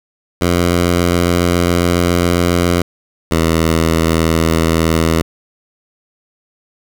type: tone pair in turn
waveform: 10% pulse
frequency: 87.3 / 81.6 Hz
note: F2 / E2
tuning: 0 / -17 cents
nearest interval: minor second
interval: 117 cents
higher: first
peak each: -3 dBFS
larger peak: neither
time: 0.41-2.82 / 3.31-5.22 s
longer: first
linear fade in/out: 5 ms
effects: none